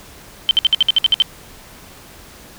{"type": "tone bursts", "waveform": "sine", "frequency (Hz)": 3099, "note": "G7", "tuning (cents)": -21, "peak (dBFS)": -8, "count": 10, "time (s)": [0.49, 1.221], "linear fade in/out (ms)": 0, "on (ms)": 20, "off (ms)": 59, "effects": ["pink hiss -41 dBFS RMS until 2.58 s"]}